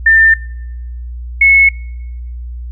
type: tone pair in turn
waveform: sine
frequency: 1794 / 2194 Hz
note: A6 / C#7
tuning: +33 / -18 cents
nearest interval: minor third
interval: 349 cents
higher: second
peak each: -4 dBFS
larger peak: neither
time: 0.06-0.34 / 1.41-1.69 s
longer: neither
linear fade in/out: 5 ms
effects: noise-tail reverb RT60 1.0 s tail -25 dB re dry + added 60 Hz sine -22 dBFS peak until 2.71 s

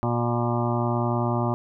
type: harmonic tone with a mistuned harmonic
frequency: 119.3 Hz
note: A#2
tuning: 41 cents sharp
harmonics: 1 / 2 / 3 / 5 / 6 / 7 / 8 / 9 / 10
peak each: -25 / -28 / -30 / -32 / -33 / -33 / -34 / -35 / -35 dBFS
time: 0.03-1.54 s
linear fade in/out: 0 ms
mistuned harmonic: 9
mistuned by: -21 cents
effects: none

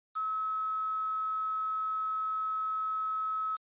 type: tone with quantisation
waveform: sine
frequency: 1289 Hz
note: E6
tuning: 39 cents flat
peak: -30 dBFS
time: 0.15-3.57 s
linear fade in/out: 20 ms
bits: 8
effects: resampled to 8000 Hz

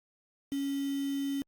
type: tone with quantisation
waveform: sine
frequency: 277.9 Hz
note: C#4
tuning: 4 cents sharp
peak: -30 dBFS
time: 0.52-1.42 s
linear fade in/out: 0 ms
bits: 7
effects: Opus 48 kbps

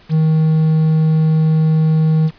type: tone with quantisation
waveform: triangle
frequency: 157.8 Hz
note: D#3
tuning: 25 cents sharp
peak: -8 dBFS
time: 0.09-2.31 s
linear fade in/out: 50 ms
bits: 6
effects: pink hiss -47 dBFS RMS until 2.38 s + resampled to 11025 Hz

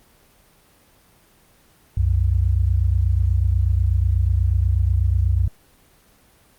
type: tone pair together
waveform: sine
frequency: 64.3 / 92.5 Hz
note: C2 / F#2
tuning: -30 / 0 cents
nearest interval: tritone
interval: 630 cents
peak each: -18 dBFS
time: 1.97-5.48 s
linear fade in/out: 5 ms
effects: pink hiss -55 dBFS RMS until 6.58 s + Opus 24 kbps

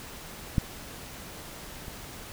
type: clicks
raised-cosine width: 5 ms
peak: -10 / -28 dBFS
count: 2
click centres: 0.582 / 1.882 s
effects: pink hiss -43 dBFS RMS until 2.32 s

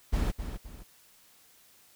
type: noise with echo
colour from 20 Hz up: brown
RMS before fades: -27 dBFS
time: 0.12-0.32 s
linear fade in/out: 20 ms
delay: 260 ms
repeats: 2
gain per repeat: -9 dB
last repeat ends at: 0.84 s
effects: white hiss -60 dBFS RMS until 1.95 s

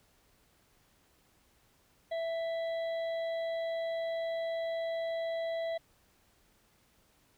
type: harmonic tone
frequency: 661 Hz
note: E5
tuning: 5 cents sharp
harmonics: 1 / 3 / 5 / 6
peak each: -32 / -46 / -52 / -53 dBFS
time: 2.11-5.78 s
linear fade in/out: 10 ms
effects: pink hiss -68 dBFS RMS until 7.37 s

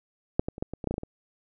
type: clicks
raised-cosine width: 2 ms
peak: -7 / -16 / -26 / -15 / -21 / -21 / -13 / -16 / -19 / -16 / -23 dBFS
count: 11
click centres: 0.395 / 0.485 / 0.581 / 0.625 / 0.736 / 0.842 / 0.873 / 0.91 / 0.941 / 0.981 / 1.034 s
effects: none

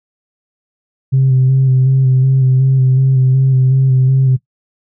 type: tone with vibrato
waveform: sine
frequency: 131.5 Hz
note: C3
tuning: 9 cents sharp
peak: -6 dBFS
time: 1.12-4.37 s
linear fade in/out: 20 ms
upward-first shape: square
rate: 2.7 Hz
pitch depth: 23 cents each way
effects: noise-tail reverb RT60 0.1 s tail -17 dB re dry + tanh soft clip ceiling -4 dBFS

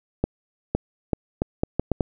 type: accelerating click train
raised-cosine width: 2 ms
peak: -7 dBFS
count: 8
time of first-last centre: 0.24-2.008 s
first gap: 510 ms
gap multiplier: 0.75
effects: none

